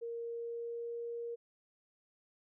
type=tone with pitch glide; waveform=sine; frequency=466.2 to 469.4 Hz; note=A#4 to A#4; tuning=0 to +12 cents; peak=-38 dBFS; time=0.01-1.36 s; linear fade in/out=20 ms; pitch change=+12 cents; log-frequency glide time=0.2-0.96 s; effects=none